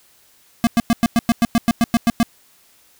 square tone bursts, 233.1 Hz, A#3, in tune, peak -12 dBFS, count 13, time 0.64-2.23 s, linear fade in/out 0 ms, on 30 ms, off 100 ms, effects white hiss -54 dBFS RMS until 2.99 s

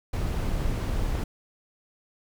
brown noise, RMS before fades -27 dBFS, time 0.13-1.24 s, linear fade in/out 5 ms
clicks, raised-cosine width 1 ms, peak -23 dBFS, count 2, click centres 0.217 / 1.153 s
effects none

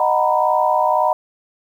sine chord, B major seventh, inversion first, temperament just, 617.4 / 740.8 / 926 / 987.8 Hz, D#5 / F#5 / A#5 / B5, -14 / +2 / -12 / 0 cents, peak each -19 dBFS, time 0-1.13 s, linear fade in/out 2 ms, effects 8-bit

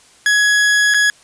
40% pulse tone with dropouts, 1676 Hz, G#6, 15 cents sharp, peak -10 dBFS, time 0.26-1.1 s, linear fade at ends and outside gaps 1 ms, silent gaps 0.939-0.944 s, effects white hiss -48 dBFS RMS until 1.23 s + resampled to 22050 Hz

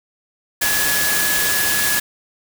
sine tone in noise, 1692 Hz, G#6, 32 cents sharp, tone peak -21 dBFS, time 0.61-2 s, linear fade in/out 10 ms, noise white, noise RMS -19 dBFS, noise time 0.61-2 s, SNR -5 dB, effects none

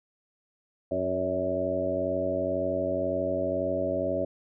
harmonic tone with a mistuned harmonic, 92.3 Hz, F#2, 4 cents flat, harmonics 1 / 2 / 3 / 4 / 5 / 6 / 7, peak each -39 / -39 / -34 / -35 / -39 / -29 / -31 dBFS, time 0.91-4.25 s, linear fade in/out 5 ms, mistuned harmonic 6, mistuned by +32 cents, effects none

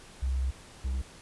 sine / triangle tone pair in turn, 65.41 / 65.15 Hz, C2 / C2, 0 / -7 cents, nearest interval unison, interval 7 cents, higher first, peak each -26 dBFS, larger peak neither, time 0.22-0.51 / 0.84-1.02 s, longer first, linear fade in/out 10 ms, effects pink hiss -51 dBFS RMS until 1.21 s + resampled to 24000 Hz

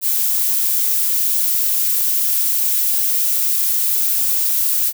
violet noise, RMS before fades -17 dBFS, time 0.01-4.93 s, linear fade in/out 50 ms, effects none

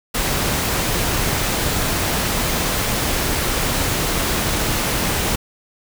pink noise, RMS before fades -20 dBFS, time 0.14-5.36 s, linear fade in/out 10 ms, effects none

